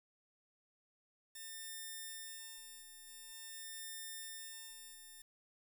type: tone with tremolo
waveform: 5% pulse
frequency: 1800 Hz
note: A6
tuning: 39 cents sharp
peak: -34 dBFS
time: 1.35-5.22 s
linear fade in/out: 5 ms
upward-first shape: sine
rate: 0.47 Hz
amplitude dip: 60%
effects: 10-bit